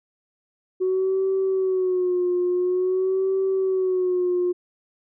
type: tone with vibrato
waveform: sine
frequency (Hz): 370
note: F#4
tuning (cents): 0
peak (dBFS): -18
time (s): 0.8-4.53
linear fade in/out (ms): 20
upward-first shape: sine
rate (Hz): 0.48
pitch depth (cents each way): 62
effects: tanh soft clip ceiling -15 dBFS